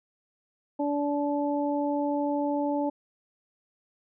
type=harmonic tone; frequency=289 Hz; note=D4; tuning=28 cents flat; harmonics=1 / 2 / 3; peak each=-27 / -30 / -32 dBFS; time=0.79-2.9 s; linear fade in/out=10 ms; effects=none